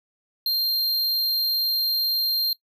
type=tone; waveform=square; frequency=4186 Hz; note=C8; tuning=in tune; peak=-21 dBFS; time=0.46-2.53 s; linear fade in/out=2 ms; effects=noise-tail reverb RT60 0.1 s tail -20 dB re dry